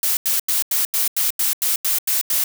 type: noise bursts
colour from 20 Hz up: blue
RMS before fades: -19 dBFS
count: 11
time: 0.03-2.44 s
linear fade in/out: 2 ms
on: 140 ms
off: 87 ms
effects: none